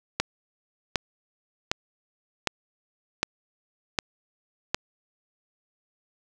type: click train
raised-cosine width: 0.2 ms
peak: -5 dBFS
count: 7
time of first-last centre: 0.2-4.745 s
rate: 1.32 Hz
effects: none